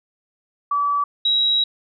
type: tone pair in turn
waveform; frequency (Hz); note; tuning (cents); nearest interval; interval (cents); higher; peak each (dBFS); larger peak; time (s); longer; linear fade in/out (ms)
sine; 1150 / 3855; D6 / B7; -37 / -43; octave + major sixth; 2094; second; -17 / -15; second; 0.71-1.04 / 1.25-1.64; second; 5
effects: none